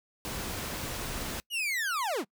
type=noise; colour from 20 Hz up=pink; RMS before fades=-36 dBFS; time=0.25-1.4 s; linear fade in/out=0 ms
type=linear sweep; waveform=40% pulse; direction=down; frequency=2960 to 160.9 Hz; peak=-28 dBFS; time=1.5-2.25 s; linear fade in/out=50 ms
effects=noise-tail reverb RT60 0.1 s tail -25 dB re dry